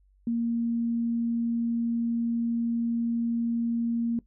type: tone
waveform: sine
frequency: 233.1 Hz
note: A#3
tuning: in tune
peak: -24 dBFS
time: 0.27-4.19 s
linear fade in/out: 2 ms
effects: noise-tail reverb RT60 0.1 s tail -19 dB re dry + added 48 Hz sine -59 dBFS peak until 4.26 s